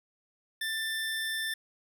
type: tone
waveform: 25% pulse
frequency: 1777 Hz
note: A6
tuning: 17 cents sharp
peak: -27 dBFS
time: 0.61-1.54 s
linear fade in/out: 5 ms
effects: none